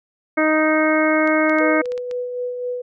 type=harmonic tone; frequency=311.1 Hz; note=D#4; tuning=in tune; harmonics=1 / 2 / 3 / 4 / 5 / 6 / 7; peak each=-18 / -19 / -29 / -24 / -24 / -29 / -23 dBFS; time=0.37-1.82 s; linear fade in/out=10 ms
type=clicks; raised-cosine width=0.2 ms; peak=-20 dBFS; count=7; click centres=1.275 / 1.496 / 1.586 / 1.857 / 1.92 / 1.978 / 2.112 s
type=tone with tremolo; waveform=sine; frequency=493.9 Hz; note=B4; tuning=in tune; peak=-21 dBFS; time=1.6-2.82 s; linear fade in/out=10 ms; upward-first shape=sine; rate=3.9 Hz; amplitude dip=40%
effects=none